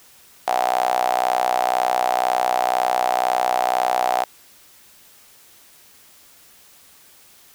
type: tone with high-pass filter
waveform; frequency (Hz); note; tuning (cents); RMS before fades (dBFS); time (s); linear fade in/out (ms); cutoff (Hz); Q
sawtooth; 62; B1; +7; -20; 0.47-4.24; 5; 740; 9.1
effects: white hiss -50 dBFS RMS until 7.54 s